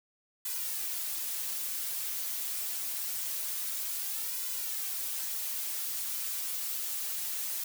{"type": "noise with flanger", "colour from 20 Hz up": "blue", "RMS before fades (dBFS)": -35, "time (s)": [0.45, 7.64], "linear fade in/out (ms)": 5, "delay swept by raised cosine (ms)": [2, 7.8], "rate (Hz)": 0.25, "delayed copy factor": 0.9, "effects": []}